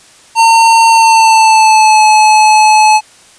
square tone with pitch glide, 909 to 859.5 Hz, A#5 to A5, -44 to -41 cents, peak -4 dBFS, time 0.35-3.01 s, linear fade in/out 50 ms, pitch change -97 cents, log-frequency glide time 0.89-2.03 s, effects white hiss -41 dBFS RMS until 3.38 s + resampled to 22050 Hz

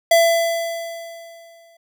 square tone with exponential decay, 670 Hz, E5, 28 cents sharp, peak -10 dBFS, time 0.11-1.77 s, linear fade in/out 5 ms, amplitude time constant 360 ms, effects none

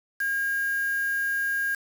sine tone with quantisation, 1620 Hz, G#6, 43 cents flat, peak -24 dBFS, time 0.2-1.75 s, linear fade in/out 5 ms, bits 6, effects none

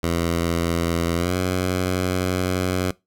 10% pulse tone with pitch glide, 84.6 to 91.73 Hz, E2 to F#2, +45 to -14 cents, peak -12 dBFS, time 0.03-2.91 s, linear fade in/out 5 ms, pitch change +141 cents, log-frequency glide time 1.16-1.35 s, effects noise-tail reverb RT60 0.2 s tail -21 dB re dry

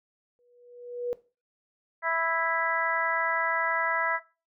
sine tone with exponential growth, 485.7 Hz, B4, 29 cents flat, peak -25 dBFS, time 0.39-1.13 s, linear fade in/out 0 ms, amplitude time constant 160 ms
harmonic tone, 329.6 Hz, E4, in tune, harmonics 2 / 3 / 4 / 5 / 6, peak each -31 / -31 / -31 / -31 / -31 dBFS, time 2.02-4.2 s, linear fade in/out 50 ms
effects noise-tail reverb RT60 0.3 s tail -17 dB re dry

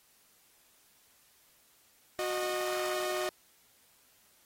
sawtooth tone pair together, 365.7 / 615 Hz, F#4 / D#5, -20 / -20 cents, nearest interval major sixth, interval 900 cents, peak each -30 / -30 dBFS, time 2.19-3.29 s, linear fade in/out 0 ms, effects white hiss -65 dBFS RMS until 4.45 s + AAC 48 kbps

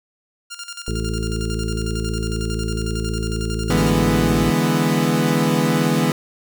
10% pulse tone with tremolo, 1400 Hz, F6, 4 cents sharp, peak -21 dBFS, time 0.5-3.91 s, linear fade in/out 20 ms, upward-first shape square, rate 11 Hz, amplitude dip 70%
harmonic tone, 55 Hz, A1, in tune, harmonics 1 / 2 / 3 / 4 / 6 / 7 / 8, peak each -24 / -27 / -29 / -30 / -32 / -32 / -33 dBFS, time 0.88-4.51 s, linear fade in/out 0 ms
30% pulse chord, E dominant seventh, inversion third, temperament equal, 146.83 / 164.81 / 207.7 / 246.9 Hz, D3 / E3 / G#3 / B3, 0 / 0 / 0 / 0 cents, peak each -20 / -18 / -20 / -18 dBFS, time 3.7-6.12 s, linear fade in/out 2 ms
effects none

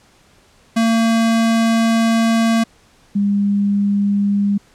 square / sine tone pair in turn, 227.2 / 201.8 Hz, A#3 / G#3, -44 / -49 cents, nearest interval major second, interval 205 cents, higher first, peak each -13 dBFS, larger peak neither, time 0.76-2.64 / 3.15-4.58 s, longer first, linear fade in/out 10 ms, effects pink hiss -52 dBFS RMS until 4.74 s + low-pass 9000 Hz 12 dB/octave

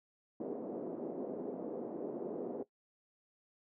white band-pass noise, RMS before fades -41 dBFS, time 0.4-2.63 s, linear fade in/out 5 ms, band 230 to 490 Hz, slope 24 dB/octave, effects noise-tail reverb RT60 0.1 s tail -17 dB re dry

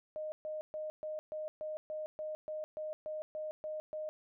sine tone bursts, 617 Hz, D#5, 15 cents flat, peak -37 dBFS, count 14, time 0.16-4.09 s, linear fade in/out 0 ms, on 160 ms, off 130 ms, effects none

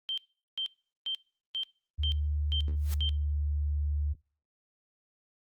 sine tone bursts, 3136 Hz, G7, in tune, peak -30 dBFS, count 7, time 0.09-3.092 s, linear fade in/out 0 ms, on 86 ms, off 400 ms
sine tone with pitch glide, 74.3 to 73.49 Hz, D2 to D2, +21 to +2 cents, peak -27 dBFS, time 1.98-4.14 s, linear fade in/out 20 ms, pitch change -19 cents, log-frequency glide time 2.15-3.42 s
white noise with exponential growth, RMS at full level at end -39 dBFS, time 2.76-2.94 s, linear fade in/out 0 ms, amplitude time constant 39 ms
effects noise-tail reverb RT60 0.4 s tail -23 dB re dry + Opus 48 kbps

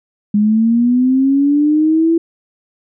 sine linear sweep, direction up, 204.8 to 334.9 Hz, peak -9 dBFS, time 0.34-2.18 s, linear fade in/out 5 ms, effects none

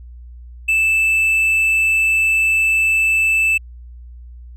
triangle tone, 2637 Hz, E7, in tune, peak -11 dBFS, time 0.68-3.58 s, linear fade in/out 10 ms, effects added 60 Hz sine -34 dBFS peak until 4.56 s

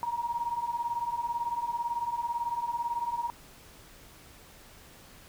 sine beating tone pair, 932.3 / 950.3 Hz, A#5 / A#5, 0 / +33 cents, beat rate 18 Hz, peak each -34 / -31 dBFS, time 0.03-3.3 s, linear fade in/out 0 ms, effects pink hiss -53 dBFS RMS until 5.28 s

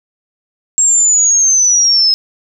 sine linear sweep, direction down, 7570 to 5120 Hz, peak -7 dBFS, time 0.78-2.14 s, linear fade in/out 0 ms, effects none

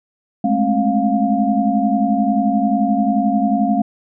sine tone cluster, 206.9 / 218.2 / 269.2 / 703 Hz, G#3 / A3 / C4 / F5, -6 / -14 / +49 / +11 cents, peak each -19 dBFS, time 0.44-3.82 s, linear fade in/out 5 ms, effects none

